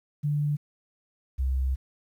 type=tone pair in turn; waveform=sine; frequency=147.1 / 65.53 Hz; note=D3 / C2; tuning=+3 / +3 cents; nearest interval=octave + major second; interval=1400 cents; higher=first; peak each=-23 dBFS; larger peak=neither; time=0.23-0.57 / 1.38-1.76 s; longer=second; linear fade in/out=20 ms; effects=10-bit